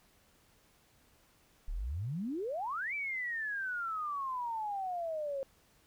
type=exponential two-way sweep; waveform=sine; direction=up then down; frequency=32.7 to 2349 to 533 Hz; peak=-34 dBFS; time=1.68-5.43 s; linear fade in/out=0 ms; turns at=2.94 s; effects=pink hiss -67 dBFS RMS until 5.86 s